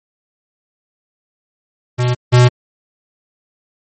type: tone pair in turn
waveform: square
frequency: 123.47 / 123.47 Hz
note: B2 / B2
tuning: 0 / 0 cents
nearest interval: unison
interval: 0 cents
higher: neither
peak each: -13 / -6 dBFS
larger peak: second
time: 1.98-2.15 / 2.32-2.49 s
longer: neither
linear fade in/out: 20 ms
effects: MP3 32 kbps